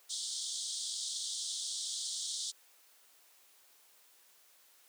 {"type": "band-pass noise", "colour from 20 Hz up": "pink", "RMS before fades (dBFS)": -39, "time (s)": [0.09, 2.52], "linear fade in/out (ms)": 20, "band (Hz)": [3300, 9300], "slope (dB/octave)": 96, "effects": ["white hiss -64 dBFS RMS until 4.88 s", "high-pass 400 Hz 12 dB/octave"]}